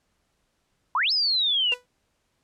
sine exponential two-way sweep, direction up then down, 923 to 5240 to 2723 Hz, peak -20 dBFS, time 0.95-1.74 s, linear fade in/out 2 ms, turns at 1.12 s
sawtooth tone with exponential decay, 493.9 Hz, B4, in tune, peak -27 dBFS, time 1.72-1.86 s, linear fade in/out 1 ms, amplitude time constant 29 ms
effects pink hiss -72 dBFS RMS until 2.43 s + low-pass 10000 Hz 12 dB/octave

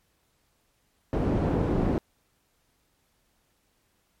white low-pass noise, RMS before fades -25 dBFS, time 1.13-1.98 s, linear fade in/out 0 ms, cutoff 340 Hz, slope 12 dB/octave, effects pink hiss -70 dBFS RMS until 4.2 s + MP3 64 kbps

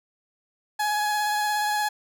30% pulse tone with vibrato, 840 Hz, G#5, 19 cents sharp, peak -20 dBFS, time 0.79-1.89 s, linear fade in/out 10 ms, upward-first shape triangle, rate 17 Hz, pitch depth 20 cents each way, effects none

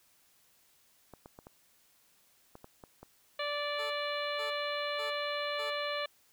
clicks, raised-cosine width 1 ms, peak -34 dBFS, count 8, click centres 1.137 / 1.259 / 1.389 / 1.469 / 2.554 / 2.644 / 2.838 / 3.03 s
harmonic tone, 584 Hz, D5, 10 cents flat, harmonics 1 / 2 / 3 / 4 / 5 / 6 / 7, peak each -36 / -39 / -41 / -42 / -43 / -44 / -44 dBFS, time 3.39-6.06 s, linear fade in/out 5 ms
15% pulse tone bursts, 440 Hz, A4, in tune, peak -37 dBFS, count 4, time 3.78-5.71 s, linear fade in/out 20 ms, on 130 ms, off 470 ms
effects white hiss -67 dBFS RMS until 6.32 s

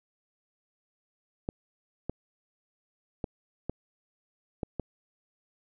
clicks, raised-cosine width 2 ms, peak -18 dBFS, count 6, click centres 1.489 / 2.096 / 3.242 / 3.696 / 4.632 / 4.797 s, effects none

